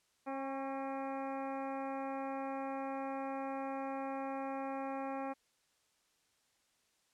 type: harmonic tone with a mistuned harmonic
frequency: 270 Hz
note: C#4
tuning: 45 cents flat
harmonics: 1 / 2 / 3 / 4 / 5 / 6 / 7 / 8 / 9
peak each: -42 / -43 / -42 / -48 / -52 / -57 / -57 / -60 / -56 dBFS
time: 0.26-5.34 s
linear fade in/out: 20 ms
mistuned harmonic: 4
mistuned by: +33 cents
effects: white hiss -75 dBFS RMS until 7.13 s + low-pass 9000 Hz 12 dB/octave